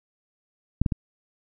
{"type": "clicks", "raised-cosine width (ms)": 5, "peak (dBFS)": [-7, -9, -12], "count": 3, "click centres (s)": [0.816, 0.862, 0.922], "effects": []}